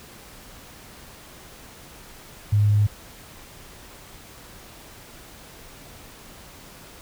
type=tone; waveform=sine; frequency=103.83 Hz; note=G#2; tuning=in tune; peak=-15 dBFS; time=2.52-2.87 s; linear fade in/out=10 ms; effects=pink hiss -45 dBFS RMS until 7.01 s